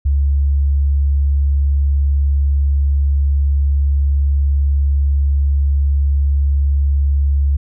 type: tone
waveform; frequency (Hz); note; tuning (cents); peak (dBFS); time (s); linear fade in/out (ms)
sine; 70.2; C#2; +22; -11; 0.05-7.57; 10
effects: none